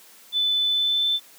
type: tone with pitch glide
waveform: sine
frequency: 3504 to 3534 Hz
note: A7 to A7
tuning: -8 to +7 cents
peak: -19 dBFS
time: 0.32-1.2 s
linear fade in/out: 50 ms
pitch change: +15 cents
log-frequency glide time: 0.68-1.08 s
effects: white hiss -50 dBFS RMS until 1.38 s + high-pass 200 Hz 12 dB/octave